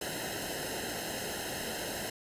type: noise with comb filter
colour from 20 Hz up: pink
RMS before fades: -37 dBFS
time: 0.01-2.1 s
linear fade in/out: 5 ms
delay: 0.86 ms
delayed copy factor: -1
effects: resampled to 32000 Hz